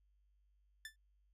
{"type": "tone with exponential decay", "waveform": "sawtooth", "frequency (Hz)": 1760, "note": "A6", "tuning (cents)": 0, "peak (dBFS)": -39, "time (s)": [0.85, 0.96], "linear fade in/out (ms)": 2, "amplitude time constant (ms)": 23, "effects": ["added 50 Hz sine -70 dBFS peak until 1.33 s", "resampled to 32000 Hz"]}